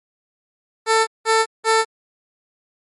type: tone bursts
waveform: 15% pulse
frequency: 445.3 Hz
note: A4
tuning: 21 cents sharp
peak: -7 dBFS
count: 3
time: 0.86-1.85 s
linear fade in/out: 50 ms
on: 210 ms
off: 180 ms
effects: MP3 48 kbps